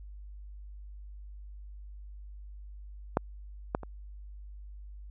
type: clicks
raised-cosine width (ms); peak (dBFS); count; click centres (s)
1; -10 / -13 / -27; 3; 3.171 / 3.749 / 3.833
effects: added 50 Hz sine -43 dBFS peak until 5.1 s